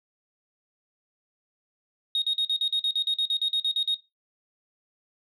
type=tone bursts; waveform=sine; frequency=3733 Hz; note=A#7; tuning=2 cents sharp; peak=-20 dBFS; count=16; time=2.15-3.944 s; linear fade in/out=2 ms; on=69 ms; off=46 ms; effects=noise-tail reverb RT60 0.2 s tail -17 dB re dry + tanh soft clip ceiling -19 dBFS